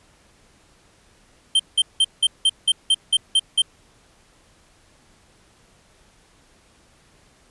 square tone bursts, 3136 Hz, G7, in tune, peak -14 dBFS, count 10, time 1.55-3.62 s, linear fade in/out 5 ms, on 45 ms, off 180 ms, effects pink hiss -56 dBFS RMS until 7.5 s + resampled to 24000 Hz

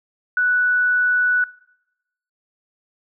sine tone, 1480 Hz, F#6, in tune, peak -15 dBFS, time 0.37-1.44 s, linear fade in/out 2 ms, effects noise-tail reverb RT60 0.9 s tail -22 dB re dry

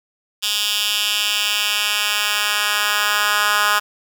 10% pulse tone with high-pass filter sweep, 207.7 Hz, G#3, in tune, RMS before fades -19 dBFS, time 0.42-3.8 s, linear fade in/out 20 ms, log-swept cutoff 3400 to 1400 Hz, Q 2, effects none

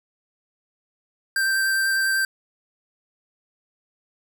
square tone with vibrato, 1568 Hz, G6, in tune, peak -20 dBFS, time 1.36-2.25 s, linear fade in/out 2 ms, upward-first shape square, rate 10 Hz, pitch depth 8 cents each way, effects none

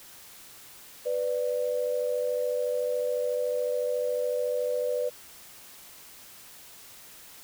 sine tone pair together, 496.1 / 590 Hz, B4 / D5, +8 / +8 cents, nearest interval minor third, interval 300 cents, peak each -27 / -30 dBFS, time 1.05-5.1 s, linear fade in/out 20 ms, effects white hiss -49 dBFS RMS until 7.43 s

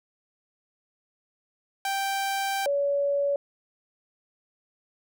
sawtooth / sine tone pair in turn, 784 / 566.1 Hz, G5 / C#5, 0 / +36 cents, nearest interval tritone, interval 564 cents, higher first, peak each -22 dBFS, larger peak neither, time 1.85-2.66 / 2.66-3.36 s, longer first, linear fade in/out 2 ms, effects none

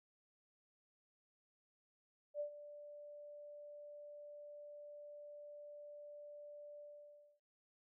sine tone with ADSR envelope, 587.3 Hz, D5, in tune, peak -37 dBFS, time 2.34-7.4 s, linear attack 62 ms, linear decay 95 ms, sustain -14 dB, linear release 610 ms, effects none

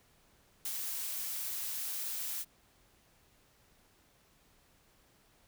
blue noise with ADSR envelope, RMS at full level -36 dBFS, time 0.65-2.45 s, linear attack 6 ms, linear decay 55 ms, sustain -2 dB, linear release 40 ms, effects pink hiss -67 dBFS RMS until 5.47 s

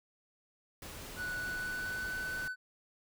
pink noise, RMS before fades -46 dBFS, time 0.82-2.48 s, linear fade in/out 2 ms
triangle tone with pitch glide, 1478 to 1503.8 Hz, F#6 to F#6, -2 to +28 cents, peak -34 dBFS, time 1.16-2.56 s, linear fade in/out 50 ms, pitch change +30 cents, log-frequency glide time 1.34-2.18 s
effects none

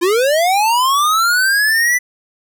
square linear sweep, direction up, 332.2 to 2000 Hz, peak -12 dBFS, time 0.01-1.99 s, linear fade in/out 20 ms, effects none

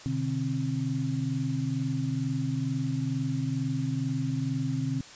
sine tone cluster, 126.9 / 149.1 / 264.6 Hz, B2 / D3 / C4, +47 / +27 / +20 cents, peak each -31 dBFS, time 0.06-5.01 s, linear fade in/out 0 ms, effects white hiss -47 dBFS RMS until 5.15 s + resampled to 16000 Hz

